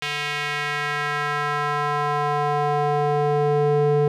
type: tone with band-pass filter sweep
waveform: square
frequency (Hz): 146.83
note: D3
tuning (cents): 0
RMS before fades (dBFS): -22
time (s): 0.02-4.08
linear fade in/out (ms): 2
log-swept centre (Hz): 2700 to 400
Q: 1.7
effects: none